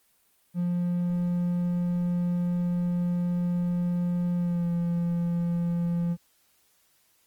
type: tone with pitch glide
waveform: triangle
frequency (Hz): 175.6 to 171.69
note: F3 to F3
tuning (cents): +10 to -29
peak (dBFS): -22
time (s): 0.54-6.17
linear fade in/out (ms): 50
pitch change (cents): -39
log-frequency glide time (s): 4.36-4.68
effects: white hiss -66 dBFS RMS until 7.26 s + Opus 24 kbps